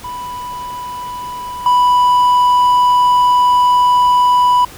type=tone with level steps; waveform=triangle; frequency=987.8 Hz; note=B5; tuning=in tune; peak=-21 / -6 dBFS; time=0.04-4.65 s; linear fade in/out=5 ms; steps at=1.66 s; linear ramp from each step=2 ms; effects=pink hiss -36 dBFS RMS until 4.77 s